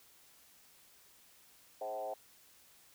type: tone with frequency modulation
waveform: sine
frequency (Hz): 645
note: E5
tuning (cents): -38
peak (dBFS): -37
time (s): 1.81-2.14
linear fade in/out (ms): 5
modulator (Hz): 114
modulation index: 1.4
effects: white hiss -63 dBFS RMS until 2.94 s